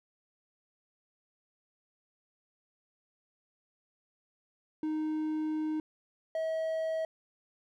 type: tone pair in turn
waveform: triangle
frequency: 310.2 / 642.3 Hz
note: D#4 / E5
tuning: -5 / -45 cents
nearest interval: octave + minor second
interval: 1260 cents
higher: second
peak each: -28 dBFS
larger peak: neither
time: 4.83-5.8 / 6.35-7.05 s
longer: first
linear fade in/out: 2 ms
effects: none